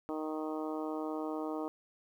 harmonic tone, 155.56 Hz, D#3, in tune, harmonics 2 / 3 / 4 / 5 / 6 / 7 / 8, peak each -37 / -41 / -43 / -45 / -47 / -48 / -49 dBFS, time 0.09-1.68 s, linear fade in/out 0 ms, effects 11-bit

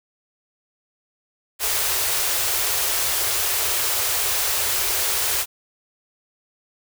white band-stop noise, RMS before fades -22 dBFS, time 1.59-5.46 s, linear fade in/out 50 ms, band 120 to 340 Hz, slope 96 dB/octave, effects none

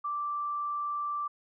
sine tone, 1172 Hz, D6, 4 cents flat, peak -30 dBFS, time 0.04-1.28 s, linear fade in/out 10 ms, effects none

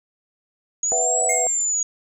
sine linear two-way sweep, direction up then down, 6710 to 7902 to 6710 Hz, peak -19 dBFS, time 0.83-1.83 s, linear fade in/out 2 ms, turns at 1.24 s
sine chord, B suspended fourth, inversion none, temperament just, 493.9 / 658.5 / 740.8 Hz, B4 / E5 / F#5, 0 / -2 / +2 cents, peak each -26 dBFS, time 0.92-1.47 s, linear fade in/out 0 ms
square tone with exponential decay, 2136 Hz, C7, 35 cents sharp, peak -22 dBFS, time 1.29-1.65 s, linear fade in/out 5 ms, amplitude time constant 77 ms
effects none

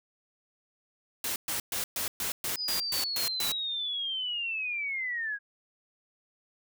white noise bursts, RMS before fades -32 dBFS, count 10, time 1.24-3.52 s, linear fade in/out 2 ms, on 120 ms, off 120 ms
sine linear sweep, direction down, 5030 to 1618 Hz, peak -30 dBFS, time 2.56-5.39 s, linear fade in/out 50 ms
effects none

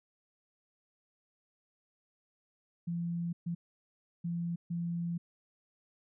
sine tone bursts at uneven times, 170.8 Hz, F3, 38 cents flat, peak -32 dBFS, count 4, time 2.87-3.33 / 3.46-3.55 / 4.24-4.56 / 4.7-5.18 s, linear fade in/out 10 ms, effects none

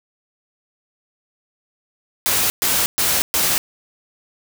white noise bursts, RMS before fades -18 dBFS, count 4, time 2.26-3.58 s, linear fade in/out 0 ms, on 240 ms, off 120 ms, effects none

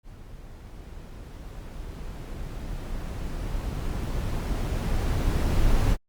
brown noise with level ramp, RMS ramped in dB -44 to -21 dBFS, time 0.03-5.97 s, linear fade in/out 50 ms, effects Opus 48 kbps

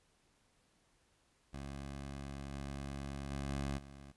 15% pulse tone with level steps, 69.3 Hz, C#2, in tune, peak -37 / -35 / -32 / -30 / -45 dBFS, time 1.53-4.12 s, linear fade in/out 10 ms, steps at 2.52 / 3.3 / 3.48 / 3.77 s, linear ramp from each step 20 ms, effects pink hiss -73 dBFS RMS until 4.16 s + resampled to 24000 Hz

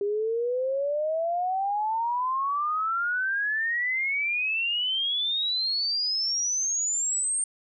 sine exponential sweep, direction up, 400 to 8790 Hz, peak -24 dBFS, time 0.01-7.44 s, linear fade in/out 2 ms, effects none

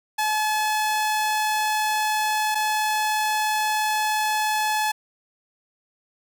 sawtooth tone pair in turn, 857 / 857 Hz, A5 / A5, -46 / -46 cents, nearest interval unison, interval 0 cents, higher neither, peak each -17 dBFS, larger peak neither, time 0.18-2.55 / 2.55-4.92 s, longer neither, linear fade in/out 10 ms, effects none

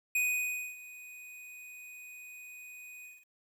square tone with ADSR envelope, 2489 Hz, D#7, in tune, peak -27 dBFS, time 0.15-3.26 s, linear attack 5 ms, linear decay 600 ms, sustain -20 dB, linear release 210 ms, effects 11-bit

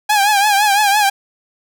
sawtooth tone with vibrato, 820 Hz, G#5, 22 cents flat, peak -7 dBFS, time 0.09-1.1 s, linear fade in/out 10 ms, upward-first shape triangle, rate 5.9 Hz, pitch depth 93 cents each way, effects none

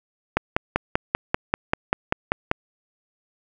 click train, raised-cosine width 0.5 ms, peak -3 dBFS, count 12, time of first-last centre 0.37-2.514 s, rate 5.13 Hz, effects none

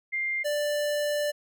sine / square tone pair in turn, 2100 / 589.3 Hz, C7 / D5, +6 / +6 cents, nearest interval octave + minor seventh, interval 2200 cents, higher first, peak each -26 dBFS, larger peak neither, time 0.12-0.44 / 0.44-1.32 s, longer second, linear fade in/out 20 ms, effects none

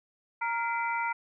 harmonic tone with a mistuned harmonic, 466.2 Hz, A#4, in tune, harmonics 2 / 3 / 4 / 5, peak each -30 / -34 / -36 / -38 dBFS, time 0.41-1.13 s, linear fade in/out 10 ms, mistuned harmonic 4, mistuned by +150 cents, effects none

